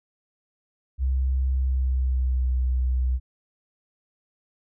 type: tone with pitch glide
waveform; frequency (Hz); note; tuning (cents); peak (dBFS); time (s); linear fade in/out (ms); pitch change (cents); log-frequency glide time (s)
sine; 65.41 to 63.22; C2 to B1; 0 to +41; -20; 0.98-3.2; 50; -59; 1.53-2.51
effects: none